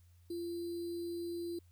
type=tone with sample-and-hold; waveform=sine; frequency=342.9 Hz; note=F4; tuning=32 cents flat; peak=-37 dBFS; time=0.3-1.59 s; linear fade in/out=5 ms; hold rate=4410 Hz; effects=added 87 Hz sine -60 dBFS peak until 1.71 s + white hiss -75 dBFS RMS until 1.71 s